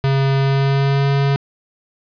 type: tone with pitch glide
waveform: square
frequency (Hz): 136.3 to 139.16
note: C#3 to C#3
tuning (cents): -29 to +7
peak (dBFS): -14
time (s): 0.04-1.36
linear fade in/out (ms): 0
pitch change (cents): +36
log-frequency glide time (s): 0.36-1.08
effects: resampled to 11025 Hz + 9-bit